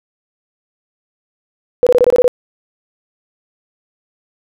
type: tone bursts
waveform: sine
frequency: 493.9 Hz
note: B4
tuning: in tune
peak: -6 dBFS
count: 8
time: 1.83-2.279 s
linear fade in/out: 0 ms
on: 36 ms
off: 23 ms
effects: none